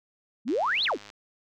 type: exponential two-way sweep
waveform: sine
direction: up then down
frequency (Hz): 197.7 to 4435 to 197.7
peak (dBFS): -23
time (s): 0.45-0.98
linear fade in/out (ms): 50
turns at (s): 0.84
type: click train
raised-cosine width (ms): 0.2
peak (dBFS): -28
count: 65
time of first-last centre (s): 0.48-1.101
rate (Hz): 103
effects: none